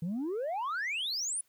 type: exponential sweep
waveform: sine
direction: up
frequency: 156.1 to 10210 Hz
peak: -29 dBFS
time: 0.02-1.41 s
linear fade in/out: 5 ms
effects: tanh soft clip ceiling -30 dBFS + white hiss -71 dBFS RMS until 1.48 s